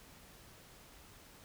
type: silence
effects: pink hiss -58 dBFS RMS until 1.44 s